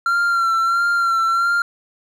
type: tone with vibrato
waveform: triangle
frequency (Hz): 1370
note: F6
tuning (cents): -34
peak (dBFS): -13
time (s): 0.06-1.62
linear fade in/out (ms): 2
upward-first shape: sine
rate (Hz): 1.5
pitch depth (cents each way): 34
effects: none